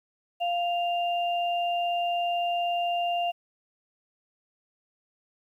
sine tone pair together, 698.5 / 2792 Hz, F5 / F7, 0 / -1 cents, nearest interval 2 octaves, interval 2399 cents, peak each -25 / -33 dBFS, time 0.4-3.32 s, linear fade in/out 20 ms, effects 10-bit

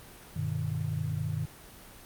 sine chord, G augmented, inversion none, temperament just, 98 / 122.5 / 153.12 Hz, G2 / B2 / D#3, 0 / -14 / -27 cents, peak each -34 / -35 / -32 dBFS, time 0.36-1.46 s, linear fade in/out 5 ms, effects pink hiss -50 dBFS RMS until 2.05 s + Opus 32 kbps

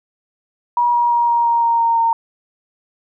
sine tone with pitch steps, 960 / 953.9 / 947.9 / 941.9 / 935.9 / 930 / 924.1 / 918.2 Hz, B5 / A#5 / A#5 / A#5 / A#5 / A#5 / A#5 / A#5, -49 / +40 / +29 / +18 / +7 / -4 / -15 / -26 cents, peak -12 dBFS, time 0.77-2.13 s, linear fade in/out 2 ms, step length 170 ms, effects none

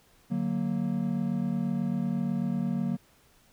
triangle chord, D augmented, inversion none, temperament equal, 146.83 / 185 / 233.1 Hz, D3 / F#3 / A#3, 0 / 0 / 0 cents, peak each -32 / -28 / -28 dBFS, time 0.3-2.97 s, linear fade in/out 20 ms, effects pink hiss -62 dBFS RMS until 3.52 s

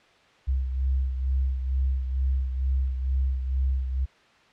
sine beating tone pair, 65.41 / 67.61 Hz, C2 / C#2, 0 / -43 cents, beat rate 2.2 Hz, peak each -23 / -32 dBFS, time 0.47-4.06 s, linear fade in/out 20 ms, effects white hiss -57 dBFS RMS until 4.52 s + low-pass 3000 Hz 12 dB/octave

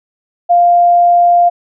sine tone, 698.5 Hz, F5, in tune, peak -5 dBFS, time 0.49-1.5 s, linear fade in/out 20 ms, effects none

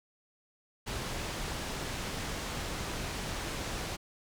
pink low-pass noise, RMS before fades -37 dBFS, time 0.86-3.97 s, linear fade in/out 20 ms, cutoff 7900 Hz, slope 12 dB/octave, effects none

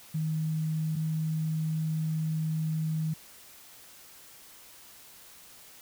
sine tone pair in turn, 157.5 / 158.08 Hz, D#3 / D#3, +21 / +28 cents, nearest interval unison, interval 7 cents, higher second, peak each -27 dBFS, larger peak neither, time 0.14-0.96 / 0.96-3.14 s, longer second, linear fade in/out 10 ms, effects white hiss -52 dBFS RMS until 5.81 s

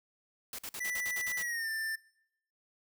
white noise bursts, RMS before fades -41 dBFS, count 9, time 0.53-1.426 s, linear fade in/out 2 ms, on 56 ms, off 49 ms
square tone with pitch glide, 1975.5 to 1780.4 Hz, B6 to A6, 0 to +20 cents, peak -34 dBFS, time 0.8-1.96 s, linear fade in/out 10 ms, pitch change -180 cents, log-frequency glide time 1.37-1.69 s
effects noise-tail reverb RT60 0.8 s tail -24 dB re dry

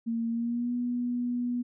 sine tone with pitch glide, 230 to 243.7 Hz, A#3 to B3, -23 to -23 cents, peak -27 dBFS, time 0.06-1.63 s, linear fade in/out 20 ms, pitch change +100 cents, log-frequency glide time 0.29-0.73 s, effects none

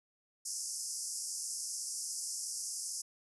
pink band-pass noise, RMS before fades -40 dBFS, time 0.45-3.02 s, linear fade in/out 10 ms, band 5000 to 11000 Hz, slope 96 dB/octave, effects none

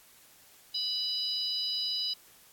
harmonic tone, 987.8 Hz, B5, in tune, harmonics 3 / 4 / 5, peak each -38 / -34 / -32 dBFS, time 0.74-2.14 s, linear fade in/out 10 ms, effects white hiss -58 dBFS RMS until 2.52 s + AAC 64 kbps

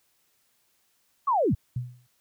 sine linear sweep, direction down, 1168 to 55 Hz, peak -20 dBFS, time 1.27-1.55 s, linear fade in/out 10 ms
sine tone with exponential decay, 123.47 Hz, B2, in tune, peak -24 dBFS, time 1.76-2.07 s, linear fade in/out 5 ms, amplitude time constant 66 ms
effects white hiss -69 dBFS RMS until 2.2 s

